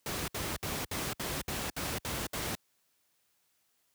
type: noise bursts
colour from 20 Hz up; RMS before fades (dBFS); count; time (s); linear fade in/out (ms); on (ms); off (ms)
pink; -35; 9; 0.06-2.552; 2; 220; 64
effects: white hiss -74 dBFS RMS until 3.94 s + high-pass 60 Hz 12 dB/octave